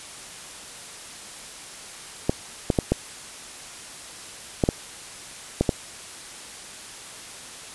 clicks, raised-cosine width 2 ms, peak -5 dBFS, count 8, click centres 2.295 / 2.702 / 2.788 / 2.92 / 4.638 / 4.689 / 5.61 / 5.692 s, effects white hiss -40 dBFS RMS until 7.74 s + resampled to 24000 Hz

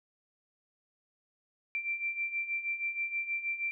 sine beating tone pair, 2349 / 2355.3 Hz, D7 / D7, 0 / +4 cents, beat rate 6.3 Hz, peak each -38 / -33 dBFS, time 1.75-3.71 s, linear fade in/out 0 ms, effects none

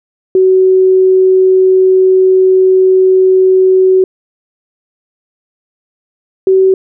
sine tone pair in turn, 375.3 / 379.9 Hz, F#4 / F#4, +25 / +46 cents, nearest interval unison, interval 21 cents, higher second, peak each -4 dBFS, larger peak neither, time 0.35-4.04 / 6.47-6.74 s, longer first, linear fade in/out 2 ms, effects none

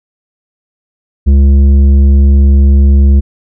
triangle tone with tanh clipping, 69.3 Hz, C#2, in tune, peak -4 dBFS, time 1.26-3.21 s, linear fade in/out 20 ms, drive 13 dB, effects none

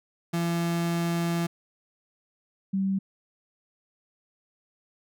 35% pulse / sine tone pair in turn, 169.6 / 193.32 Hz, E3 / G3, +50 / -24 cents, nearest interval major second, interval 226 cents, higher second, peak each -23 dBFS, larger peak neither, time 0.33-1.47 / 2.73-2.99 s, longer first, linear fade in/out 10 ms, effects none

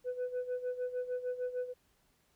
sine tone with tremolo, 498.7 Hz, B4, 17 cents sharp, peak -29 dBFS, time 0.04-1.74 s, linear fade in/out 50 ms, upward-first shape sine, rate 6.6 Hz, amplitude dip 80%, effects tanh soft clip ceiling -31 dBFS + pink hiss -72 dBFS RMS until 2.35 s

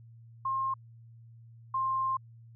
sine tone pair in turn, 1066 / 1056.2 Hz, C6 / C6, +32 / +16 cents, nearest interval unison, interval 16 cents, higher first, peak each -28 / -27 dBFS, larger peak second, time 0.45-0.74 / 1.74-2.17 s, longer second, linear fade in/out 5 ms, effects added 115 Hz sine -50 dBFS peak until 2.55 s

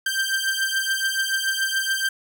sawtooth beating tone pair, 1568 / 1575 Hz, G6 / G6, 0 / +8 cents, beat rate 7 Hz, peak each -21 dBFS, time 0.06-2.09 s, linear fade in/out 5 ms, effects none

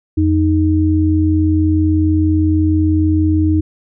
sine tone pair together, 86.85 / 311.1 Hz, F2 / D#4, -9 / 0 cents, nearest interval octave + minor seventh, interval 2209 cents, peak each -13 dBFS, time 0.17-3.61 s, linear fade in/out 10 ms, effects none

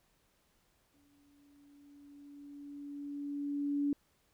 sine tone with exponential growth, 286.2 Hz, D4, 45 cents flat, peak -28 dBFS, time 0.94-3.93 s, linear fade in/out 2 ms, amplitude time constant 650 ms, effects pink hiss -73 dBFS RMS until 4.33 s

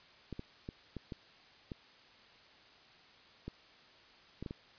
clicks, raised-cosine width 3 ms, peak -28 dBFS, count 10, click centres 0.327 / 0.394 / 0.689 / 0.967 / 1.122 / 1.718 / 3.48 / 4.426 / 4.462 / 4.509 s, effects white hiss -60 dBFS RMS until 4.78 s + resampled to 11025 Hz

